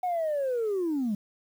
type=linear sweep; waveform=sine; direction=down; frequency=740 to 196 Hz; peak=-24 dBFS; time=0.03-1.15 s; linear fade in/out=5 ms; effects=tanh soft clip ceiling -23 dBFS + 9-bit